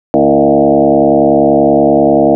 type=tone with frequency modulation; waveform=sine; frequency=466.1 Hz; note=A#4; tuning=in tune; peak=-5 dBFS; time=0.14-2.35 s; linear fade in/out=0 ms; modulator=70.4 Hz; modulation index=3.5; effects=none